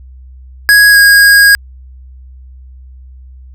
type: tone with pitch glide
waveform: square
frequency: 1661.2 to 1638.3 Hz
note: G#6 to G#6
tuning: 0 to -24 cents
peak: -3 dBFS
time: 0.69-1.55 s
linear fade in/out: 0 ms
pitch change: -24 cents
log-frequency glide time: 0.91-0.97 s
effects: added 64 Hz sine -31 dBFS peak until 3.54 s